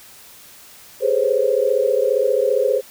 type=tone cluster; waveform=sine; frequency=405.5 / 427.8 / 509 / 544 Hz; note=G#4 / A4 / C5 / C#5; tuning=-41 / -49 / -48 / -33 cents; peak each=-23 / -22 / -18 / -20 dBFS; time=1-2.82 s; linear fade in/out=50 ms; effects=white hiss -44 dBFS RMS until 2.9 s